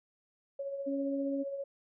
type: tone with tremolo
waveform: sine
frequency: 554.4 Hz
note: C#5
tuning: in tune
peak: -33 dBFS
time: 0.59-1.64 s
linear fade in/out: 5 ms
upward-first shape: triangle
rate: 15 Hz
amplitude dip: 50%
type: tone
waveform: sine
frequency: 276.7 Hz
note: C#4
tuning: 3 cents flat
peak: -32 dBFS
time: 0.86-1.44 s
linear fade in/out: 20 ms
effects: none